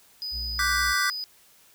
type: tone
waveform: triangle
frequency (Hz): 4978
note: D#8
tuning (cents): 0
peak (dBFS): -29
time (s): 0.22-1.24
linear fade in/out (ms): 0
type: tone with vibrato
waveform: triangle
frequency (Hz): 61.74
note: B1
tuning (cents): 0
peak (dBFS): -31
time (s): 0.31-0.95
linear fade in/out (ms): 50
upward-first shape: triangle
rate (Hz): 8.4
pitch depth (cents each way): 41
type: chord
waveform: square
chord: G major seventh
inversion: second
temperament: equal with one note detuned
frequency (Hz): 1166.5 / 1480 / 1568 / 1975.5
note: D6 / F#6 / G6 / B6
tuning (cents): -12 / 0 / 0 / 0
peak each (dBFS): -29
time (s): 0.59-1.1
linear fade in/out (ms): 2
effects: white hiss -57 dBFS RMS until 1.74 s